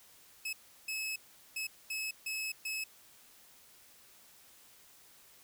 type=tone bursts at uneven times; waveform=sawtooth; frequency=2585 Hz; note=E7; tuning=34 cents flat; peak=-32 dBFS; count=6; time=0.45-0.53 / 0.88-1.16 / 1.56-1.67 / 1.9-2.11 / 2.26-2.52 / 2.65-2.84 s; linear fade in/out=5 ms; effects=white hiss -60 dBFS RMS until 5.43 s